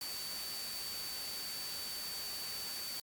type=tone in noise; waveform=sine; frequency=4554 Hz; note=C#8; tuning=46 cents sharp; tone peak=-42 dBFS; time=0.01-3 s; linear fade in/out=2 ms; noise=white; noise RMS=-44 dBFS; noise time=0.01-3 s; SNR=-1 dB; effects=Opus 48 kbps